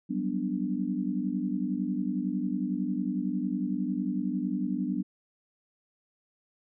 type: chord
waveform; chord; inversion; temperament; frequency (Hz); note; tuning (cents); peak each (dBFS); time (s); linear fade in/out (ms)
sine; G major seventh; third; equal; 185 / 196 / 246.9 / 293.7; F#3 / G3 / B3 / D4; 0 / 0 / 0 / 0; -34 / -33 / -32 / -33; 0.09-5.03; 20
effects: none